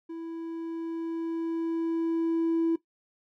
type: tone with level ramp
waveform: triangle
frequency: 330 Hz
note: E4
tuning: 2 cents sharp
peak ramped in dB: -33 to -18 dBFS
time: 0.09-2.76 s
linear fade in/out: 10 ms
effects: noise-tail reverb RT60 0.1 s tail -18 dB re dry + tanh soft clip ceiling -20 dBFS